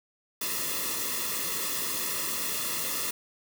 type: noise with comb filter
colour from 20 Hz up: white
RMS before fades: -31 dBFS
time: 0.41-3.11 s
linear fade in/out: 5 ms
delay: 1.3 ms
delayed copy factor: -0.9
effects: none